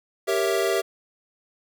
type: chord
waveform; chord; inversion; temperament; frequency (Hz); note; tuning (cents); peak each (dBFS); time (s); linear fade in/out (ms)
square; G diminished seventh; none; equal; 392 / 466.2 / 554.4 / 659.3; G4 / Bb4 / Db5 / Fb5; 0 / 0 / 0 / 0; -25 / -28 / -31 / -27; 0.27-0.82; 20
effects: none